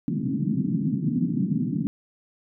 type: band-pass noise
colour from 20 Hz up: pink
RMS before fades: -25 dBFS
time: 0.08-1.87 s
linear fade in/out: 0 ms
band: 140 to 280 Hz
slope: 48 dB/octave
effects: none